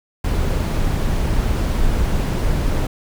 brown noise, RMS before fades -18 dBFS, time 0.24-2.87 s, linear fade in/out 5 ms, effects none

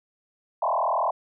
sine tone with frequency modulation, 837 Hz, G#5, 13 cents sharp, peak -21 dBFS, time 0.62-1.11 s, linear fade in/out 5 ms, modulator 40 Hz, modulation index 5.6, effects none

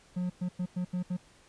triangle tone bursts at uneven times, 180 Hz, F#3, 47 cents flat, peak -27 dBFS, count 6, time 0.16-0.3 / 0.41-0.49 / 0.59-0.66 / 0.76-0.85 / 0.93-1.03 / 1.1-1.17 s, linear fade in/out 10 ms, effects pink hiss -60 dBFS RMS until 1.48 s + resampled to 22050 Hz

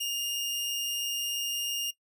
sawtooth tone, 2829 Hz, F7, 22 cents sharp, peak -27 dBFS, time 0-1.91 s, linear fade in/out 10 ms, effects noise-tail reverb RT60 0.1 s tail -17 dB re dry

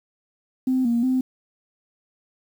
sine tone with pitch steps, 258.5 / 235.4 / 257.8 Hz, C4 / A#3 / C4, -21 / +17 / -26 cents, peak -17 dBFS, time 0.67-1.21 s, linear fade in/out 5 ms, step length 180 ms, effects tanh soft clip ceiling -13 dBFS + 8-bit

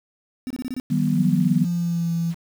sine tone bursts, 254.7 Hz, C4, 46 cents flat, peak -25 dBFS, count 6, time 0.47-0.799 s, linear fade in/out 0 ms, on 34 ms, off 25 ms
sine chord, Eb augmented, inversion none, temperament just, 155.56 / 194.45 / 243.1 Hz, Eb3 / G3 / B3, 0 / -14 / -27 cents, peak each -22 / -23 / -22 dBFS, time 0.9-1.65 s, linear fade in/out 10 ms
sine tone with pitch glide, 180 to 167.95 Hz, F#3 to E3, -47 to +33 cents, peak -20 dBFS, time 1.12-2.35 s, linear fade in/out 50 ms, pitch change -120 cents, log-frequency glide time 1.26-2.11 s
effects 7-bit

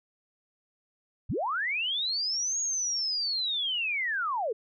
sine linear two-way sweep, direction up then down, 48.15 to 6700 to 398.1 Hz, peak -27 dBFS, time 1.29-4.53 s, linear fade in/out 10 ms, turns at 2.6 s, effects none

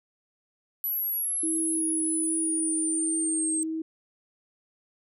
sine exponential sweep, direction down, 11840 to 8310 Hz, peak -26 dBFS, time 0.84-3.63 s, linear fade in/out 0 ms
sine tone with vibrato, 320.1 Hz, D#4, 49 cents sharp, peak -28 dBFS, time 1.43-3.82 s, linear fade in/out 5 ms, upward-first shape triangle, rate 1.3 Hz, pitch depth 14 cents each way
effects none

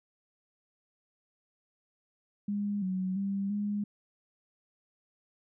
sine tone with pitch steps, 204.2 / 186.5 / 197.3 / 205.8 Hz, G#3 / F#3 / G3 / G#3, -29 / +14 / +11 / -16 cents, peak -29 dBFS, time 2.48-3.84 s, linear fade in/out 5 ms, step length 340 ms, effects none

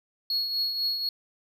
triangle tone with tremolo, 4331 Hz, C#8, 41 cents flat, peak -22 dBFS, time 0.3-1.09 s, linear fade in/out 2 ms, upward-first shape triangle, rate 4 Hz, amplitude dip 55%, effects none

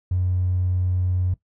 triangle tone, 90.9 Hz, F#2, 30 cents flat, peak -16 dBFS, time 0.11-1.34 s, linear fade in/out 5 ms, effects noise-tail reverb RT60 0.1 s tail -18 dB re dry + tanh soft clip ceiling -15 dBFS

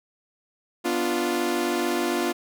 sawtooth chord, B diminished, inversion none, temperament equal, 246.9 / 293.7 / 349.2 Hz, B3 / D4 / F4, 0 / 0 / 0 cents, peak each -25 / -26 / -21 dBFS, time 0.84-2.33 s, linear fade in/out 20 ms, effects none

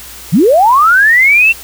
sine linear sweep, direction up, 130.81 to 2743 Hz, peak -4 dBFS, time 0.32-1.53 s, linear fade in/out 20 ms, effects added 60 Hz sine -39 dBFS peak until 1.63 s + white hiss -31 dBFS RMS until 1.63 s

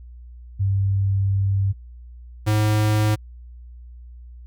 sine / square tone pair in turn, 98 / 106.81 Hz, G2 / G#2, 0 / +49 cents, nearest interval minor second, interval 149 cents, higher second, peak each -17 dBFS, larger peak neither, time 0.59-1.73 / 2.46-3.16 s, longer first, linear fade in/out 20 ms, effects added 60 Hz sine -38 dBFS peak until 4.46 s

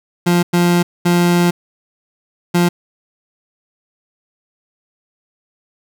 30% pulse tone bursts at uneven times, 174.61 Hz, F3, in tune, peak -8 dBFS, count 4, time 0.26-0.43 / 0.53-0.83 / 1.05-1.51 / 2.54-2.69 s, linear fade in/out 10 ms, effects none

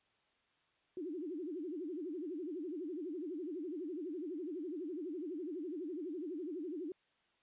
sine tone with vibrato, 329.6 Hz, E4, in tune, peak -39 dBFS, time 0.97-6.92 s, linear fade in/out 2 ms, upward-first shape sine, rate 12 Hz, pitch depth 240 cents each way, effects white hiss -75 dBFS RMS until 7.42 s + resampled to 8000 Hz

